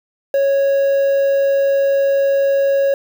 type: tone with quantisation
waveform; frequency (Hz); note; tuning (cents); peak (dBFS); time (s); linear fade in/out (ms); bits
triangle; 552; C#5; -7; -10; 0.34-2.94; 2; 6
effects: none